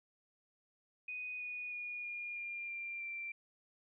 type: tone with pitch steps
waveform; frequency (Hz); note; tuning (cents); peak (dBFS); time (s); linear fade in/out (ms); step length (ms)
sine; 2489 / 2466 / 2443 / 2421 / 2399 / 2377 / 2355; D#7 / D#7 / D#7 / D#7 / D7 / D7 / D7; 0 / -16 / -32 / -48 / +36 / +20 / +4; -40; 1.08-3.32; 5; 320
effects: none